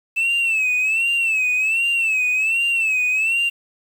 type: tone with vibrato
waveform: sine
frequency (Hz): 2628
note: E7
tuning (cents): -6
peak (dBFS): -14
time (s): 0.16-3.5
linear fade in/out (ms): 20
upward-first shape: sine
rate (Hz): 1.3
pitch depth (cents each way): 100
effects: tanh soft clip ceiling -15 dBFS + 7-bit